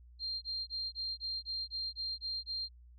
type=tone bursts; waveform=sine; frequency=4186 Hz; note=C8; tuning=in tune; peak=-35 dBFS; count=10; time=0.19-2.688 s; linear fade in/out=50 ms; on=230 ms; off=22 ms; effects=added 60 Hz sine -54 dBFS peak until 2.98 s